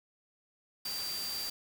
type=tone in noise; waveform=sine; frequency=4699 Hz; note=D8; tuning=in tune; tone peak=-36 dBFS; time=0.85-1.5 s; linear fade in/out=5 ms; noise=white; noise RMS=-41 dBFS; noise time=0.85-1.5 s; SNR=+2 dB; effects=none